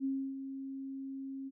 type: tone with ADSR envelope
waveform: sine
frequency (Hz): 270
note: C#4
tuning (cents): -45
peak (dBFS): -30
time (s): 0-1.51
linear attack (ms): 45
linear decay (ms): 300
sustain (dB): -9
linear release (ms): 37
effects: none